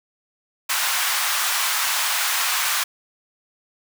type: high-pass noise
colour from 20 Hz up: pink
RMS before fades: -22 dBFS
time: 0.69-2.84 s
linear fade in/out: 10 ms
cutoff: 960 Hz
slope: 24 dB/octave
effects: none